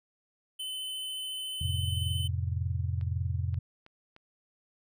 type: tone with vibrato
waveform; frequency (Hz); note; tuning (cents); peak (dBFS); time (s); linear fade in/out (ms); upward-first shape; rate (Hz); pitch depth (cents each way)
square; 3040; F#7; +46; -35; 0.59-2.28; 10; triangle; 14; 9
type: chord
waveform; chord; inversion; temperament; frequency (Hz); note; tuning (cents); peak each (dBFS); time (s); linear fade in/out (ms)
sine; F major; none; just; 87.31 / 109.13 / 130.96; F2 / A2 / C3; 0 / -14 / +2; -30 / -36 / -35; 1.61-3.59; 5
type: clicks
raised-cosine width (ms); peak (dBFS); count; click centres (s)
0.3; -36; 4; 3.012 / 3.543 / 3.864 / 4.164
effects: none